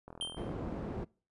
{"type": "click train", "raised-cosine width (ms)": 1, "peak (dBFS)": -33, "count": 27, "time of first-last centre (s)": [0.08, 0.71], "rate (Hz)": 41.3}
{"type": "tone with exponential decay", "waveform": "square", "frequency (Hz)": 3143, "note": "G7", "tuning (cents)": 4, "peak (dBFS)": -32, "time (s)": [0.21, 0.53], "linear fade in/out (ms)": 1, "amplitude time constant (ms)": 68}
{"type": "low-pass noise", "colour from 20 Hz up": "white", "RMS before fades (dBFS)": -39, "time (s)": [0.36, 1.05], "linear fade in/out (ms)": 20, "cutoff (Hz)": 390, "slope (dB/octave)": 12}
{"effects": ["noise-tail reverb RT60 0.4 s tail -25 dB re dry", "resampled to 24000 Hz"]}